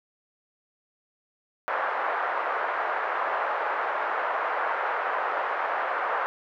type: band-pass noise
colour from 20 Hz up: white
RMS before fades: -28 dBFS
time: 1.68-6.26 s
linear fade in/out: 0 ms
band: 530 to 1500 Hz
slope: 24 dB/octave
effects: none